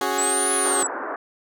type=chord; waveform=15% pulse; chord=C# suspended fourth; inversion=none; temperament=equal; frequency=277.2 / 370 / 415.3 Hz; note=C#4 / F#4 / G#4; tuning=0 / 0 / 0 cents; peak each=-23 / -19 / -20 dBFS; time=0.01-0.83 s; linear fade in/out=2 ms
type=linear two-way sweep; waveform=sine; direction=up then down; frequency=7690 to 10050 to 7690 Hz; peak=-21 dBFS; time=0.18-0.87 s; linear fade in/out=5 ms; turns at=0.53 s
type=band-pass noise; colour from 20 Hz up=white; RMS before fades=-30 dBFS; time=0.65-1.16 s; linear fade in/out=2 ms; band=270 to 1600 Hz; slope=48 dB/octave
effects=none